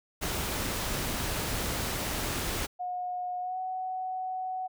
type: noise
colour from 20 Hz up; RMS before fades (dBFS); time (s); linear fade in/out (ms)
pink; -32; 0.21-2.67; 20
type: tone with pitch glide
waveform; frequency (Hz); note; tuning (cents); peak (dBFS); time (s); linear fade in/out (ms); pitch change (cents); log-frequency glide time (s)
sine; 723 to 745.5; F#5 to F#5; -40 to +13; -31; 2.79-4.68; 20; +53; 3.4-3.58
effects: none